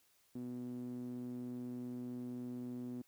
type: tone with band-pass filter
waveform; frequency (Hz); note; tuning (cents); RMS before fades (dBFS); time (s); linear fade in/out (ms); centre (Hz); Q
sawtooth; 123.47; B2; 0; -44; 0.35-3.02; 5; 270; 4.8
effects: white hiss -72 dBFS RMS until 3.07 s